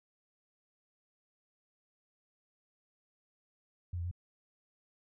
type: tone with pitch steps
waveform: sine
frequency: 88.3 / 85.7 / 89 Hz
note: F2 / F2 / F2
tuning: +20 / -32 / +33 cents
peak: -34 dBFS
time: 3.93-4.113 s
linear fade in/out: 5 ms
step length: 61 ms
effects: none